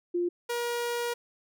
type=tone pair in turn; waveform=sine / sawtooth; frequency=350.1 / 476.8 Hz; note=F4 / A#4; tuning=+4 / +39 cents; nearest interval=perfect fourth; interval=535 cents; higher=second; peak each=-25 dBFS; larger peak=neither; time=0.14-0.29 / 0.49-1.14 s; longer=second; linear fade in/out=10 ms; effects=none